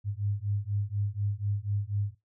sine beating tone pair, 100 / 104.1 Hz, G2 / G#2, +35 / +5 cents, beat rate 4.1 Hz, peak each -31 / -31 dBFS, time 0.04-2.15 s, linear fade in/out 50 ms, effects noise-tail reverb RT60 0.2 s tail -19 dB re dry

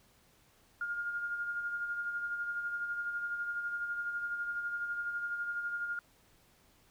sine tone with tremolo, 1415 Hz, F6, 22 cents sharp, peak -32 dBFS, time 0.81-5.99 s, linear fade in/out 2 ms, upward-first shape sine, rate 12 Hz, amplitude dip 45%, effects pink hiss -66 dBFS RMS until 6.9 s

